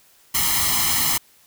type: noise with comb filter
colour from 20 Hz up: white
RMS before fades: -20 dBFS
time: 0.34-1.18 s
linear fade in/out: 10 ms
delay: 0.97 ms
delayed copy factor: +0.9
effects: white hiss -55 dBFS RMS until 1.46 s